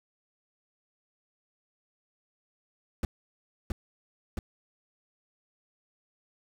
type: noise with echo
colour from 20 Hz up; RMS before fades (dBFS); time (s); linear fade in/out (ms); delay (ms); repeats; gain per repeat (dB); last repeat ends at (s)
brown; -27; 3.03-3.05; 2; 670; 2; -2; 4.39
effects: none